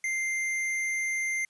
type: tone with hard clipping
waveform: sine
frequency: 2093 Hz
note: C7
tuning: in tune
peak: -29 dBFS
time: 0.04-1.45 s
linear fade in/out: 2 ms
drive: 11 dB
effects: white hiss -71 dBFS RMS until 1.49 s + resampled to 24000 Hz